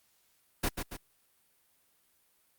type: noise with echo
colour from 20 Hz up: pink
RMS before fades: -29 dBFS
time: 0.63-0.69 s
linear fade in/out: 10 ms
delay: 140 ms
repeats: 2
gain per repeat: -6 dB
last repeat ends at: 0.97 s
effects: white hiss -70 dBFS RMS until 2.58 s + Opus 48 kbps